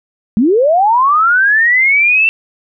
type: linear sweep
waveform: sine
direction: up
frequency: 195.3 to 2698 Hz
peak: -7 dBFS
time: 0.37-2.29 s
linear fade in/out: 0 ms
effects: none